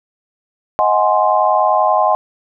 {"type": "chord", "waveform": "sine", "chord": "Ab dominant seventh", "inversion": "second", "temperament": "equal with one note detuned", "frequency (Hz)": [628.4, 740, 830.6, 1046.5], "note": ["Eb5", "Gb5", "Ab5", "C6"], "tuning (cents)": [17, 0, 0, 0], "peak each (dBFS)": -16, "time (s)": [0.79, 2.15], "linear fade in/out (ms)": 0, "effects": []}